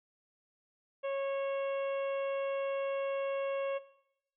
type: harmonic tone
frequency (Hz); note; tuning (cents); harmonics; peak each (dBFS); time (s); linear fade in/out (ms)
549; C#5; -17; 1 / 2 / 3 / 4 / 5 / 6; -32 / -44 / -51 / -50 / -49 / -57; 1.03-3.79; 20
effects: noise-tail reverb RT60 0.8 s tail -17 dB re dry